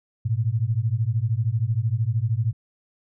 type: beating tone pair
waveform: sine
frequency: 106.5 / 119.5 Hz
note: G#2 / A#2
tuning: +44 / +43 cents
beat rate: 13 Hz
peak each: -23 dBFS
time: 0.25-2.53 s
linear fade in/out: 10 ms
effects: none